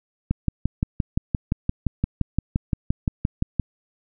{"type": "click train", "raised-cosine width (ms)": 5, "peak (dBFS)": -8, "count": 20, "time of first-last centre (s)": [0.31, 3.597], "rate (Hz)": 5.78, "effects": []}